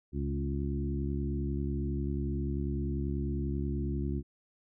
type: harmonic tone with a mistuned harmonic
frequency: 70.2 Hz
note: C#2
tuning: 22 cents sharp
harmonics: 1 / 2 / 3 / 4 / 5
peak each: -33 / -36 / -38 / -39 / -40 dBFS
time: 0.12-4.23 s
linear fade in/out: 50 ms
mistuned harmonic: 2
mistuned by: -25 cents
effects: none